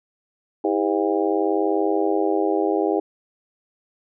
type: harmonic tone with a mistuned harmonic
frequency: 100.4 Hz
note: G2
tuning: 42 cents sharp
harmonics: 3 / 4 / 5 / 6 / 7 / 8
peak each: -23 / -22 / -27 / -29 / -29 / -28 dBFS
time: 0.64-3 s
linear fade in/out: 5 ms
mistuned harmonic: 3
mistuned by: +110 cents
effects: none